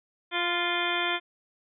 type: harmonic tone with a mistuned harmonic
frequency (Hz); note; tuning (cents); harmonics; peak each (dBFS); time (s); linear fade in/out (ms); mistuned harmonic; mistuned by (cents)
349.2; F4; 0; 1 / 2 / 3 / 4 / 5 / 6 / 7 / 9 / 10; -34 / -34 / -34 / -34 / -34 / -34 / -34 / -34 / -34; 0.31-1.2; 50; 3; -23
effects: none